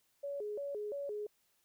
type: tone with vibrato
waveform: sine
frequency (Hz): 486.1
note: B4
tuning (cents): -28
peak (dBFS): -37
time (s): 0.23-1.27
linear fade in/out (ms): 10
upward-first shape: square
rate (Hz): 2.9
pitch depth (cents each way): 260
effects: white hiss -75 dBFS RMS until 1.64 s